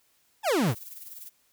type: exponential sweep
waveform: 40% pulse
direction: down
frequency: 925 to 92.7 Hz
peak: -21 dBFS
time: 0.43-0.75 s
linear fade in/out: 50 ms
type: noise with tremolo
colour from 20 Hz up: violet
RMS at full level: -41 dBFS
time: 0.66-1.3 s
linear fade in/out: 20 ms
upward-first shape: sine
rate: 20 Hz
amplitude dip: 60%
effects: white hiss -67 dBFS RMS until 1.52 s